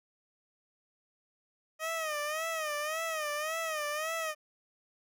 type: tone with vibrato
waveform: 15% pulse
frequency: 622.3 Hz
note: D#5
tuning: in tune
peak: -26 dBFS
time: 1.79-4.35 s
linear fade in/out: 50 ms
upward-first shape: sine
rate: 1.8 Hz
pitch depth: 98 cents each way
effects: none